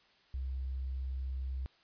triangle tone with tanh clipping, 65.41 Hz, C2, in tune, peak -34 dBFS, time 0.34-1.66 s, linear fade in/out 0 ms, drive 3 dB, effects white hiss -66 dBFS RMS until 1.83 s + resampled to 11025 Hz

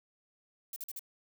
violet noise bursts, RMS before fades -41 dBFS, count 4, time 0.73-0.993 s, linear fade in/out 2 ms, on 32 ms, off 45 ms, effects none

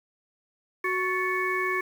harmonic tone with a mistuned harmonic, 370.2 Hz, F#4, 1 cent sharp, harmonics 1 / 3 / 5 / 6, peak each -30 / -30 / -30 / -30 dBFS, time 0.84-1.81 s, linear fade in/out 5 ms, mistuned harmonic 5, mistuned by -100 cents, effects 8-bit

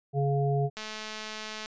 harmonic tone, 140 Hz, C#3, 18 cents sharp, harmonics 1 / 3 / 5, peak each -25 / -30 / -32 dBFS, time 0.13-0.7 s, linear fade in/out 50 ms
click train, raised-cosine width 0.2 ms, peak -21 dBFS, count 193, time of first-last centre 0.77-1.659 s, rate 216 Hz
effects resampled to 16000 Hz

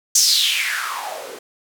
blue noise with band-pass filter sweep, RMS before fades -20 dBFS, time 0.15-1.39 s, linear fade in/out 5 ms, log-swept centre 6500 to 380 Hz, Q 5.3, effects none

